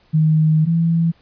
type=tone pair in turn; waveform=sine; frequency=156.4 / 166.23 Hz; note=D#3 / E3; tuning=+9 / +15 cents; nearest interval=minor second; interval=106 cents; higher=second; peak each=-11 / -13 dBFS; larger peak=first; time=0.13-0.66 / 0.66-1.12 s; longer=first; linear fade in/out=20 ms; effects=pink hiss -56 dBFS RMS until 1.21 s + resampled to 11025 Hz